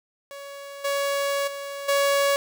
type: tone with level steps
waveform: sawtooth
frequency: 561 Hz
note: C#5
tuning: 21 cents sharp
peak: -33 / -19 / -28 / -15 dBFS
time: 0.31-2.36 s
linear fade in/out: 0 ms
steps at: 0.84 / 1.47 / 1.88 s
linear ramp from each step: 10 ms
effects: none